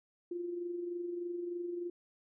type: tone with amplitude modulation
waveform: sine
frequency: 349.2 Hz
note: F4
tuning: in tune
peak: -34 dBFS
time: 0.31-1.9 s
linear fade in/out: 5 ms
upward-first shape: sine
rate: 23.3 Hz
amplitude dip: 45%
effects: none